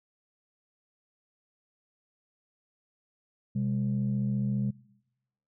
sine tone pair together, 127.7 / 202.3 Hz, C3 / G#3, -42 / -45 cents, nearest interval minor sixth, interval 797 cents, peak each -28 dBFS, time 3.55-4.71 s, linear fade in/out 10 ms, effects noise-tail reverb RT60 0.9 s tail -23 dB re dry + tanh soft clip ceiling -21 dBFS

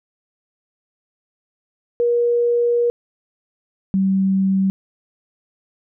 sine tone pair in turn, 476.7 / 192.26 Hz, A#4 / G3, +39 / -33 cents, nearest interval octave + major third, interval 1572 cents, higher first, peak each -14 dBFS, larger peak neither, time 2-2.9 / 3.94-4.7 s, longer first, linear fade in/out 0 ms, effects none

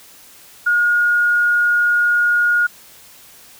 sine tone, 1434 Hz, F6, 45 cents sharp, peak -12 dBFS, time 0.66-2.67 s, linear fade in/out 10 ms, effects white hiss -44 dBFS RMS until 3.59 s

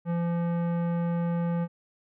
sine tone with tanh clipping, 170.9 Hz, F3, 37 cents flat, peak -27 dBFS, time 0.05-1.68 s, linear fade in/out 50 ms, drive 16 dB, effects none

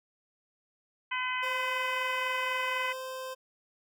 harmonic tone, 507 Hz, B4, 45 cents sharp, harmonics 2 / 3 / 4 / 5 / 6, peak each -34 / -37 / -35 / -37 / -40 dBFS, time 1.11-2.93 s, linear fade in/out 10 ms
25% pulse tone, 519 Hz, C5, 14 cents flat, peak -33 dBFS, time 1.42-3.35 s, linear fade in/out 20 ms
effects none

